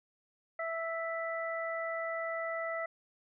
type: harmonic tone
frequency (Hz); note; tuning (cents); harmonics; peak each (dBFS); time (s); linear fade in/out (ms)
659.3; E5; 0; 1 / 2 / 3; -36 / -40 / -39; 0.59-2.86; 5
effects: none